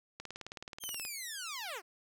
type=click train; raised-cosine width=0.2 ms; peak=-26 dBFS; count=17; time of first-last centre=0.2-1.051 s; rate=18.8 Hz
type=linear sweep; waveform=10% pulse; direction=down; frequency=3241 to 320 Hz; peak=-31 dBFS; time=0.8-1.82 s; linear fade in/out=50 ms
effects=none